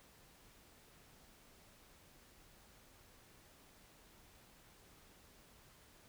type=silence; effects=pink hiss -64 dBFS RMS until 6.08 s